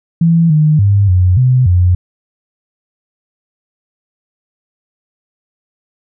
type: tone with pitch steps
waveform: sine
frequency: 166.6 / 153.1 / 100.5 / 91.1 / 127.5 / 89.6 Hz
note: E3 / D#3 / G2 / F#2 / C3 / F2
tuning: +19 / -28 / +44 / -26 / -44 / +45 cents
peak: -6 dBFS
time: 0.21-1.95 s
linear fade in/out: 5 ms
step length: 290 ms
effects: none